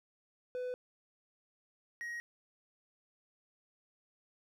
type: tone pair in turn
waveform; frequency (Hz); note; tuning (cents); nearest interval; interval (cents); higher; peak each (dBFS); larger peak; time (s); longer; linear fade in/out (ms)
triangle; 500 / 1887.7; B4 / A#6; +21 / +21; octave + major seventh; 2300; second; -34 / -37; first; 0.55-0.74 / 2.01-2.2; neither; 0
effects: none